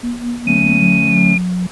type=tone with tremolo; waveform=sine; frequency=240 Hz; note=B3; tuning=49 cents flat; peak=-16 dBFS; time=0.03-0.81 s; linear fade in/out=10 ms; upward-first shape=sine; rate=4.7 Hz; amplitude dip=70%
type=chord; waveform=triangle; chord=D major seventh; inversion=none; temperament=just; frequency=146.83 / 183.54 / 220.2 / 275.3 Hz; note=D3 / F#3 / A3 / C#4; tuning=0 / -14 / +2 / -12 cents; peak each=-19 / -16 / -15 / -18 dBFS; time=0.45-1.38 s; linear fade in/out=50 ms
type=tone with pitch glide; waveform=sine; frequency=2489 to 2418 Hz; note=D#7 to D7; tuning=0 to +50 cents; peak=-14 dBFS; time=0.47-1.38 s; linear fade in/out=5 ms; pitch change=-50 cents; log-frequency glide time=1.09-1.2 s
type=tone; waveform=sine; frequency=181 Hz; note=F#3; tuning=38 cents flat; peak=-15 dBFS; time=0.82-1.67 s; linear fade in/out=5 ms
effects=pink hiss -35 dBFS RMS until 1.71 s + resampled to 24000 Hz